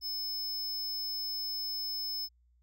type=tone; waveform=square; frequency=5220 Hz; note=E8; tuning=18 cents flat; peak=-34 dBFS; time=0.01-2.29 s; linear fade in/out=50 ms; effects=added 60 Hz sine -64 dBFS peak until 2.62 s

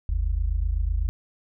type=tone pair together; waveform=sine; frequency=47.25 / 75.2 Hz; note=F#1 / D2; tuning=+37 / +42 cents; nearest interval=minor sixth; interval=805 cents; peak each=-23 / -26 dBFS; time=0.09-1.09 s; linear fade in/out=0 ms; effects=none

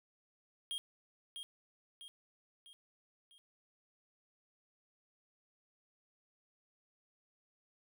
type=tone with echo; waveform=square; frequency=3235 Hz; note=G#7; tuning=46 cents flat; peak=-38 dBFS; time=0.71-0.78 s; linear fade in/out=0 ms; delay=650 ms; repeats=4; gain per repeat=-6 dB; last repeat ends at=3.38 s; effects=none

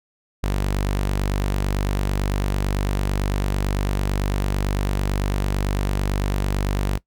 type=tone; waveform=sawtooth; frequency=48.97 Hz; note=G1; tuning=1 cent flat; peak=-16 dBFS; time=0.43-6.98 s; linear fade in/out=10 ms; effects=noise-tail reverb RT60 0.1 s tail -20 dB re dry

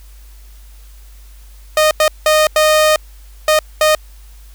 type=tone bursts at uneven times; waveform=sawtooth; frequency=617 Hz; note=D#5; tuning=15 cents flat; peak=-5 dBFS; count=6; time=1.77-1.91 / 2-2.08 / 2.26-2.47 / 2.56-2.96 / 3.48-3.59 / 3.81-3.95 s; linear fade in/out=2 ms; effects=added 50 Hz sine -36 dBFS peak until 4.54 s + white hiss -49 dBFS RMS until 4.54 s

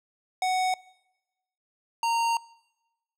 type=tone pair in turn; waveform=square; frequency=743 / 924.3 Hz; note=F#5 / A#5; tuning=+7 / -15 cents; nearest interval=major third; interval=378 cents; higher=second; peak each=-24 dBFS; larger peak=neither; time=0.42-0.74 / 2.03-2.37 s; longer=second; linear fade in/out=2 ms; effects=noise-tail reverb RT60 1.0 s tail -23 dB re dry + low-pass 9000 Hz 12 dB/octave

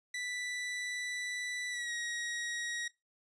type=tone with pitch glide; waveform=sawtooth; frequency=1975.5 to 1893.9 Hz; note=B6 to A#6; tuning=0 to +27 cents; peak=-33 dBFS; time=0.14-2.88 s; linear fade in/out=5 ms; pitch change=-73 cents; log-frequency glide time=1.7-1.91 s; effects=noise-tail reverb RT60 0.2 s tail -18 dB re dry + resampled to 22050 Hz

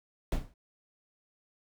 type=noise with exponential decay; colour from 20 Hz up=brown; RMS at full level=-24 dBFS; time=0.32-0.54 s; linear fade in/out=2 ms; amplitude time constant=47 ms; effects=none

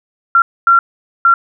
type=tone bursts at uneven times; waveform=sine; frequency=1371 Hz; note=F6; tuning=32 cents flat; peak=-5 dBFS; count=3; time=0.35-0.42 / 0.67-0.79 / 1.25-1.34 s; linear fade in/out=2 ms; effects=none

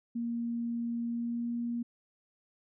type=tone with pitch glide; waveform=sine; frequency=234.6 to 236.8 Hz; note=A#3 to A#3; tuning=+11 to +27 cents; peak=-31 dBFS; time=0.15-1.83 s; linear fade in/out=10 ms; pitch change=+16 cents; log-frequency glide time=1.07-1.53 s; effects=none

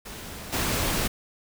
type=noise with level steps; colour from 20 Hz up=pink; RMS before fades=-39 / -26 dBFS; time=0.05-1.08 s; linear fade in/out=10 ms; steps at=0.52 s; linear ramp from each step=20 ms; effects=none

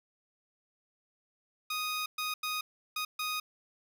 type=tone bursts at uneven times; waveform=15% pulse; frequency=1244.5 Hz; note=D#6; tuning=in tune; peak=-26 dBFS; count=5; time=1.7-2.06 / 2.18-2.34 / 2.43-2.61 / 2.96-3.05 / 3.19-3.4 s; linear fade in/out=5 ms; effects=none

